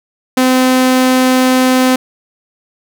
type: tone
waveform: sawtooth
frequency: 256.8 Hz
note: C4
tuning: 32 cents flat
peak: -4 dBFS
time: 0.37-1.96 s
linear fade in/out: 5 ms
effects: none